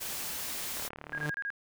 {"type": "noise", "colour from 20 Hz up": "white", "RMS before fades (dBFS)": -37, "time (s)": [0, 0.89], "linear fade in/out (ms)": 20}
{"type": "click train", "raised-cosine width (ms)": 0.5, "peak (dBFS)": -26, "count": 19, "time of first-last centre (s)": [0.77, 1.258], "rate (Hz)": 36.9}
{"type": "tone with exponential growth", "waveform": "sawtooth", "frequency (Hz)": 150, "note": "D3", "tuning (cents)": 37, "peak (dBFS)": -26, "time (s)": [0.97, 1.3], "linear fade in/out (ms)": 2, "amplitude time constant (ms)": 70}
{"type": "tone bursts", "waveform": "sine", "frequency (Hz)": 1633, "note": "G#6", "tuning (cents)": -30, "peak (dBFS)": -32, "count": 5, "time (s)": [1.13, 1.503], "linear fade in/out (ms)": 0, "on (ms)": 53, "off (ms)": 27}
{"effects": []}